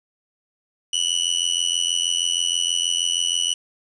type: tone with amplitude modulation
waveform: sawtooth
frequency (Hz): 2960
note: F#7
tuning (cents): 0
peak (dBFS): -12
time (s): 0.93-3.54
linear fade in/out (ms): 5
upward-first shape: sine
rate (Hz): 86.3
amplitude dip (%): 100
effects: resampled to 22050 Hz + 8-bit